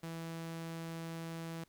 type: tone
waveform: sawtooth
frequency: 164.81 Hz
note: E3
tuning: in tune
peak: -37 dBFS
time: 0.03-1.64 s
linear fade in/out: 5 ms
effects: pink hiss -71 dBFS RMS until 1.68 s